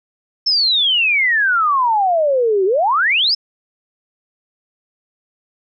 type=exponential two-way sweep; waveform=sine; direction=down then up; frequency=5370 to 366.3 to 5370 Hz; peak=-12 dBFS; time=0.46-3.35 s; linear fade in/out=10 ms; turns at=2.65 s; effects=none